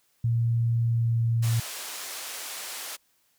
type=tone with pitch glide; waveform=sine; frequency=116.54 to 115.6 Hz; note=A#2 to A#2; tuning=0 to -14 cents; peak=-21 dBFS; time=0.24-1.6 s; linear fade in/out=5 ms; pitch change=-14 cents; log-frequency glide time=0.83-1.2 s
type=band-pass noise; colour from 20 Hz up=white; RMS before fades=-37 dBFS; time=1.42-2.97 s; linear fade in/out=20 ms; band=470 to 11000 Hz; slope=12 dB/octave
effects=white hiss -68 dBFS RMS until 3.38 s